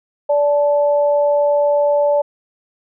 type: tone pair together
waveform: sine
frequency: 580.4 / 872 Hz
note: D5 / A5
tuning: -21 / -16 cents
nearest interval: perfect fifth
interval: 705 cents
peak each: -12 / -22 dBFS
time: 0.29-2.22 s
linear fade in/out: 10 ms
effects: none